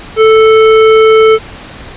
sine tone with hard clipping, 440 Hz, A4, in tune, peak -4 dBFS, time 0.16-1.39 s, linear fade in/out 50 ms, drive 17 dB, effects pink hiss -29 dBFS RMS until 1.96 s + resampled to 8000 Hz

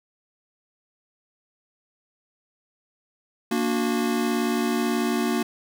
square chord, Bb augmented, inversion none, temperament just, 233.1 / 291.4 / 364.2 Hz, Bb3 / D4 / F#4, 0 / -13 / -27 cents, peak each -25 / -29 / -28 dBFS, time 3.51-5.43 s, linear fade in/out 5 ms, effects none

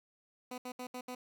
15% pulse tone bursts at uneven times, 250.6 Hz, B3, 25 cents sharp, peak -34 dBFS, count 5, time 0.51-0.58 / 0.65-0.72 / 0.79-0.87 / 0.94-1.01 / 1.08-1.15 s, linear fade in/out 5 ms, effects none

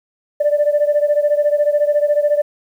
sine beating tone pair, 585 / 599 Hz, D5 / D5, -7 / +34 cents, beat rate 14 Hz, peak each -13 / -16 dBFS, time 0.4-2.42 s, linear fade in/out 10 ms, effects tanh soft clip ceiling -7 dBFS + 8-bit

